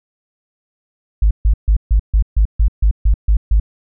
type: tone bursts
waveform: sine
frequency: 52 Hz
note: G#1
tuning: 3 cents sharp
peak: -7 dBFS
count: 11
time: 1.22-3.599 s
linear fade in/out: 5 ms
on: 89 ms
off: 140 ms
effects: tanh soft clip ceiling -4 dBFS